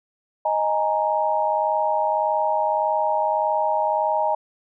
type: chord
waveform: sine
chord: D# suspended fourth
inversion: none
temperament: equal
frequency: 622.3 / 830.6 / 932.3 Hz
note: D#5 / G#5 / A#5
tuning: 0 / 0 / 0 cents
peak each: -23 dBFS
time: 0.45-4.35 s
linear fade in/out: 5 ms
effects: none